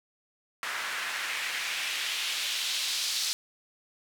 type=noise with band-pass filter sweep; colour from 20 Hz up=white; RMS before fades=-32 dBFS; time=0.63-3.33 s; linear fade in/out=0 ms; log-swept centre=1500 to 4500 Hz; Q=1.6; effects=none